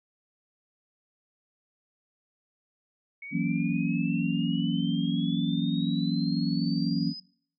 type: exponential sweep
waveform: sine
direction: up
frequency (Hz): 2217 to 5060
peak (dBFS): -38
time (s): 3.22-7.2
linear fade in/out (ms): 5
type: chord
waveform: sine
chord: F# dominant seventh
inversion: third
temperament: equal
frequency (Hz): 164.81 / 185 / 233.1 / 277.2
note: E3 / F#3 / A#3 / C#4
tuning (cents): 0 / 0 / 0 / 0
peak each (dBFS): -30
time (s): 3.31-7.14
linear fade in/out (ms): 50
effects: noise-tail reverb RT60 0.6 s tail -24 dB re dry